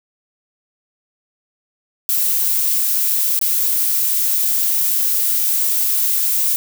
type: noise with dropouts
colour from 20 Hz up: violet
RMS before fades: -17 dBFS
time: 2.09-6.56 s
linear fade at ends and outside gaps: 0 ms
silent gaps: 3.391-3.413 s
effects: none